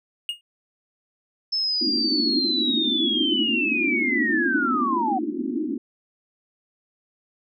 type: tone with exponential decay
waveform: triangle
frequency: 2853 Hz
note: F7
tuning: 36 cents sharp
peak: -19 dBFS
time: 0.29-0.41 s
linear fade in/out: 1 ms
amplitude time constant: 25 ms
type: linear sweep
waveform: sine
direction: down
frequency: 5274 to 723 Hz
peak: -21 dBFS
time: 1.52-5.19 s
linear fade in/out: 10 ms
type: band-pass noise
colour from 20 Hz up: white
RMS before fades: -26 dBFS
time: 1.81-5.78 s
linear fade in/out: 5 ms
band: 220 to 350 Hz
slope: 96 dB/octave
effects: none